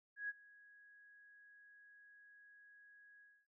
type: tone with ADSR envelope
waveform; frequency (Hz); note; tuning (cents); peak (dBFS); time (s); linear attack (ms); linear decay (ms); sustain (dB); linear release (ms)
sine; 1661.2; G#6; 0; -38; 0.16-3.47; 130; 32; -23; 260
effects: none